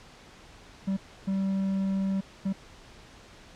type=tone bursts at uneven times; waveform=triangle; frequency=193.5 Hz; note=G3; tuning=22 cents flat; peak=-23 dBFS; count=3; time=0.87-0.97 / 1.27-2.21 / 2.45-2.53 s; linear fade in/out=10 ms; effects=pink hiss -51 dBFS RMS until 3.55 s + low-pass 6000 Hz 12 dB/octave